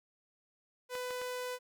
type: tone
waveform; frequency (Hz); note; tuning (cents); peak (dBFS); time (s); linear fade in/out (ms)
sawtooth; 499.3; B4; +19; -33; 0.89-1.59; 50
type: clicks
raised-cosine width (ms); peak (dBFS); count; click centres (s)
0.3; -29; 3; 0.953 / 1.107 / 1.216
effects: none